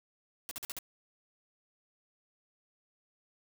white noise bursts, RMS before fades -40 dBFS, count 5, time 0.49-0.788 s, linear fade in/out 0 ms, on 22 ms, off 47 ms, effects none

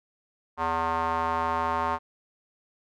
square tone with band-pass filter, 82.41 Hz, E2, in tune, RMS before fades -27 dBFS, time 0.57-1.99 s, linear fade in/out 50 ms, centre 1000 Hz, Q 3.9, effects none

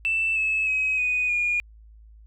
sine tone with pitch steps, 2656 / 2598 / 2542 / 2487 / 2433 Hz, E7 / E7 / D#7 / D#7 / D#7, +12 / -26 / +36 / -1 / -39 cents, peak -20 dBFS, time 0.05-1.6 s, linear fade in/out 0 ms, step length 310 ms, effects tanh soft clip ceiling -16 dBFS + added 54 Hz sine -46 dBFS peak until 2.26 s

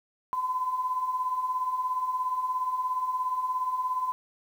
sine beating tone pair, 1000 / 1017 Hz, B5 / C6, +21 / -50 cents, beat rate 17 Hz, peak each -35 / -27 dBFS, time 0.33-4.12 s, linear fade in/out 0 ms, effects 9-bit

